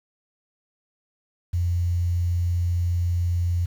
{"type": "tone with quantisation", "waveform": "sine", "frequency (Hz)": 87.31, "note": "F2", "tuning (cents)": 0, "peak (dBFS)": -20, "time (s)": [1.53, 3.66], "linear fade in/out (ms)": 10, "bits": 8, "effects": []}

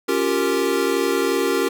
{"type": "chord", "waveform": "square", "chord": "G half-diminished seventh", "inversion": "second", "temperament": "equal with one note detuned", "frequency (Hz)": [277.2, 349.2, 392, 462.9], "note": ["Db4", "F4", "G4", "Bb4"], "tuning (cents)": [0, 0, 0, -12], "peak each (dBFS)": [-26, -25, -23, -24], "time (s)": [0.08, 1.69], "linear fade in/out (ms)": 10, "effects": []}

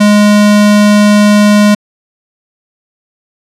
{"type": "tone", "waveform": "square", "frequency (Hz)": 207.7, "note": "G#3", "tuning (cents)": 0, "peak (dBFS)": -4, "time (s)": [0, 1.75], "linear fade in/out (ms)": 10, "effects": ["low-pass 10000 Hz 12 dB/octave"]}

